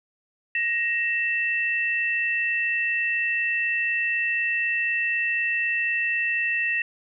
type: tone pair together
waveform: sine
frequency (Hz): 1878.1 / 2666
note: A#6 / E7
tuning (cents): +12 / +19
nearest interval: tritone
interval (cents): 607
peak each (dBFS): -24 / -25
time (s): 0.55-6.82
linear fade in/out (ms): 2
effects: none